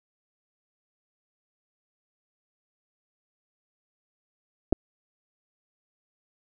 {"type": "clicks", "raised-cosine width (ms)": 2, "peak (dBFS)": -9, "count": 2, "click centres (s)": [4.725, 4.728], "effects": []}